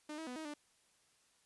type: tone with pitch steps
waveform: sawtooth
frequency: 302 / 320.9 / 249.2 / 316.1 / 295.5 Hz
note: D4 / E4 / B3 / D#4 / D4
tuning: +48 / -46 / +16 / +27 / +11 cents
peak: -39 dBFS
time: 0.09-0.54 s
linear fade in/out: 5 ms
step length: 90 ms
effects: white hiss -72 dBFS RMS until 1.45 s + resampled to 24000 Hz